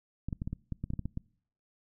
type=clicks; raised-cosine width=5 ms; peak=-22 dBFS; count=12; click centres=0.286 / 0.328 / 0.419 / 0.475 / 0.53 / 0.723 / 0.84 / 0.904 / 0.936 / 0.993 / 1.056 / 1.174 s; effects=noise-tail reverb RT60 0.6 s tail -25 dB re dry